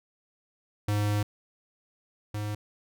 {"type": "tone pair in turn", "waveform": "square", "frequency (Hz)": [103.83, 104.79], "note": ["G#2", "G#2"], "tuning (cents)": [0, 16], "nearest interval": "unison", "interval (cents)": 16, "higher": "second", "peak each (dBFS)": [-25, -31], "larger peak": "first", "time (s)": [[0.88, 1.23], [2.34, 2.55]], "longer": "first", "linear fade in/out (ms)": 5, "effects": []}